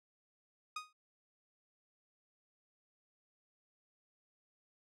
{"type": "tone with exponential decay", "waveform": "sawtooth", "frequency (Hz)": 1244.5, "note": "D#6", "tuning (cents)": 0, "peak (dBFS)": -33, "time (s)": [0.76, 0.93], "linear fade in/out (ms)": 5, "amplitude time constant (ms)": 36, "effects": ["low-pass 7000 Hz 12 dB/octave"]}